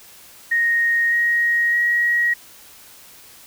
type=tone with pitch steps; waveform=sine; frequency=1864.7 / 1882 / 1899.5 Hz; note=A#6 / A#6 / A#6; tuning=0 / +16 / +32 cents; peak=-15 dBFS; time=0.51-2.34 s; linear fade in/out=10 ms; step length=610 ms; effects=white hiss -45 dBFS RMS until 3.46 s